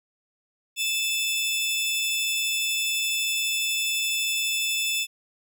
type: tone pair together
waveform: sawtooth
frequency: 2625 / 3504 Hz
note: E7 / A7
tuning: -8 / -8 cents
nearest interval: perfect fourth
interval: 500 cents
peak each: -23 / -24 dBFS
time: 0.76-5.07 s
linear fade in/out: 50 ms
effects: none